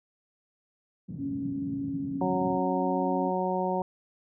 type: band-pass noise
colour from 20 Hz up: white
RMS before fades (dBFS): -39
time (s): 1.08-2.59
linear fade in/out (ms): 10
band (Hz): 110 to 200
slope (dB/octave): 24
type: tone with pitch glide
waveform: sine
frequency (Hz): 277.2 to 273.2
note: C#4 to C#4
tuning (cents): 0 to -25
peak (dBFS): -30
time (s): 1.17-3.32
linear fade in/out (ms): 50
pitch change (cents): -25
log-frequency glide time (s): 1.67-2.55
type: harmonic tone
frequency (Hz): 184.6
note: F#3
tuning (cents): -4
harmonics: 1 / 2 / 3 / 4 / 5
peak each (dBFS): -32 / -32 / -32 / -32 / -32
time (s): 2.21-3.82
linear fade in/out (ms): 2
effects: none